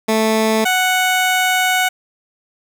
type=tone pair in turn; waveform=15% pulse; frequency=220 / 740 Hz; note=A3 / F#5; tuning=0 / 0 cents; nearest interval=octave + major sixth; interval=2100 cents; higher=second; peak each=-7 dBFS; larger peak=neither; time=0.08-0.65 / 0.65-1.89 s; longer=second; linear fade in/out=10 ms; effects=none